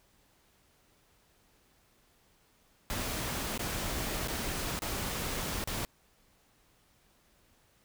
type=noise with dropouts; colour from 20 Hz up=pink; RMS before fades=-35 dBFS; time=2.9-5.85 s; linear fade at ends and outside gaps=0 ms; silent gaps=3.577-3.593 / 4.274-4.283 / 4.791-4.82 / 5.64-5.674 s; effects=pink hiss -67 dBFS RMS until 7.84 s